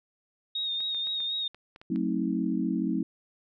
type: tone with vibrato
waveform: sine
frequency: 3716 Hz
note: A#7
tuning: 6 cents flat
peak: -28 dBFS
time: 0.55-1.48 s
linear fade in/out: 5 ms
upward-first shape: sine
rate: 4 Hz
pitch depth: 38 cents each way
type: clicks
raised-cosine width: 0.3 ms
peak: -32 dBFS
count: 8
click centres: 0.805 / 0.947 / 1.071 / 1.204 / 1.546 / 1.761 / 1.815 / 1.96 s
type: chord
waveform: sine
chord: F# diminished seventh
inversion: none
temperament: just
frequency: 185 / 222 / 266.4 / 319.7 Hz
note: F#3 / A3 / C4 / Eb4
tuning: 0 / +16 / +31 / +47 cents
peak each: -31 dBFS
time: 1.9-3.03 s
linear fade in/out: 5 ms
effects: none